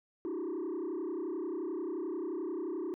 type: tone with frequency modulation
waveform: sine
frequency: 345.6 Hz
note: F4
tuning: 18 cents flat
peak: -31 dBFS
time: 0.25-2.94 s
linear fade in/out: 0 ms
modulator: 31.4 Hz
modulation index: 1.5
effects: tanh soft clip ceiling -33 dBFS